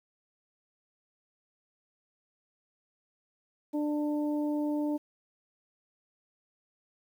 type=harmonic tone; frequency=297 Hz; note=D4; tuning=20 cents sharp; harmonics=1 / 2 / 3; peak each=-28 / -37 / -43 dBFS; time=3.73-4.98 s; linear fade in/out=20 ms; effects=10-bit